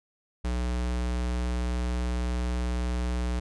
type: tone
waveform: square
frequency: 60.9 Hz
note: B1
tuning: 24 cents flat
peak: -27 dBFS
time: 0.44-3.4 s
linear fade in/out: 10 ms
effects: resampled to 22050 Hz